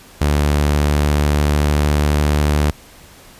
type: tone with pitch glide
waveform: sawtooth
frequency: 73.42 to 74.14 Hz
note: D2 to D2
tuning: 0 to +17 cents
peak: -9 dBFS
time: 0.21-2.71 s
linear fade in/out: 5 ms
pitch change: +17 cents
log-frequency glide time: 0.62-2.32 s
effects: pink hiss -43 dBFS RMS until 3.39 s + resampled to 32000 Hz